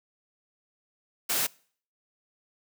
white noise, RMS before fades -27 dBFS, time 1.29-1.47 s, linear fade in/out 10 ms, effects noise-tail reverb RT60 0.5 s tail -24 dB re dry + high-pass 150 Hz 12 dB/octave

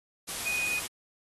sine tone in noise, 2484 Hz, D#7, 3 cents flat, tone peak -28 dBFS, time 0.45-0.8 s, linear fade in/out 20 ms, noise white, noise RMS -35 dBFS, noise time 0.27-0.88 s, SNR +4 dB, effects AAC 32 kbps

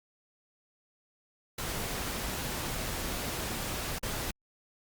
pink noise with dropouts, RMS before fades -35 dBFS, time 1.58-4.31 s, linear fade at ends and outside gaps 5 ms, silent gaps 3.987-4.029 s, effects Opus 48 kbps

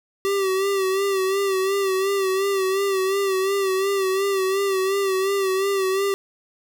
square tone with vibrato, 387.5 Hz, G4, 20 cents flat, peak -20 dBFS, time 0.25-6.14 s, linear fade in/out 0 ms, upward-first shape sine, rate 2.8 Hz, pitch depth 51 cents each way, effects none

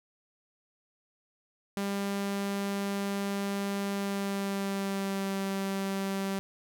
sawtooth tone with pitch glide, 199.1 to 194.89 Hz, G3 to G3, +27 to -10 cents, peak -26 dBFS, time 1.77-6.39 s, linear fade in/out 0 ms, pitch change -37 cents, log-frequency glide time 3.93-5.36 s, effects none

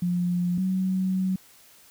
sine tone pair in turn, 176.9 / 187.56 Hz, F3 / F#3, +23 / +24 cents, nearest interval minor second, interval 101 cents, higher second, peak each -22 dBFS, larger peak neither, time 0.02-0.58 / 0.58-1.36 s, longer second, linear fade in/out 5 ms, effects white hiss -54 dBFS RMS until 1.9 s

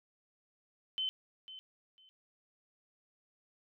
sine tone with echo, 3062 Hz, G7, 41 cents flat, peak -32 dBFS, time 0.98-1.09 s, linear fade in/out 0 ms, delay 500 ms, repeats 2, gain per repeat -14 dB, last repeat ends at 2.09 s, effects none

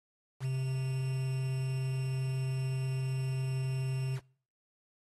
triangle tone with quantisation, 131.4 Hz, C3, 8 cents sharp, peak -28 dBFS, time 0.4-4.2 s, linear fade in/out 50 ms, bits 8, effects noise-tail reverb RT60 0.5 s tail -24 dB re dry + AAC 32 kbps

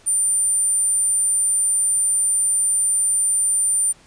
sine tone, 9100 Hz, C#9, 44 cents sharp, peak -15 dBFS, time 0.06-3.93 s, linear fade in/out 20 ms, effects pink hiss -51 dBFS RMS until 4.06 s + resampled to 22050 Hz

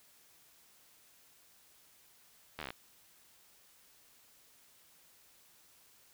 slowing click train, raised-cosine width 0.3 ms, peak -24 dBFS, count 9, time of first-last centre 2.59-2.705 s, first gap 12 ms, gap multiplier 1.05, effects white hiss -64 dBFS RMS until 6.13 s

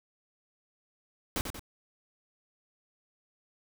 pink noise with echo, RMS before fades -31 dBFS, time 1.36-1.41 s, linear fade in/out 0 ms, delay 92 ms, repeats 2, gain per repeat -6 dB, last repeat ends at 1.594 s, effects none

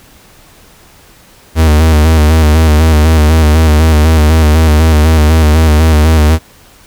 45% pulse tone with vibrato, 77.78 Hz, D#2, in tune, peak -4 dBFS, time 1.55-6.39 s, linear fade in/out 50 ms, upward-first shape square, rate 4 Hz, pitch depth 48 cents each way, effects pink hiss -41 dBFS RMS until 6.86 s

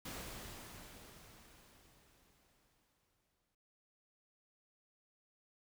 pink noise with exponential decay, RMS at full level -45 dBFS, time 0.05-3.55 s, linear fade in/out 5 ms, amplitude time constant 760 ms, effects noise-tail reverb RT60 0.9 s tail -24 dB re dry

